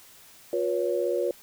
sine tone cluster, 358 / 483.9 / 560 Hz, F4 / B4 / C#5, +43 / -35 / +18 cents, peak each -28 dBFS, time 0.53-1.31 s, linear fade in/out 2 ms, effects white hiss -52 dBFS RMS until 1.42 s

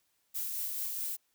violet noise with tremolo, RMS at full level -35 dBFS, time 0.34-1.17 s, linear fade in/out 20 ms, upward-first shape sine, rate 4.6 Hz, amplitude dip 25%, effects white hiss -75 dBFS RMS until 1.34 s

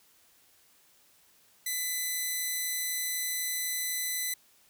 5% pulse tone, 2004 Hz, B6, 25 cents sharp, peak -20 dBFS, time 1.66-4.34 s, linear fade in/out 5 ms, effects white hiss -63 dBFS RMS until 4.69 s

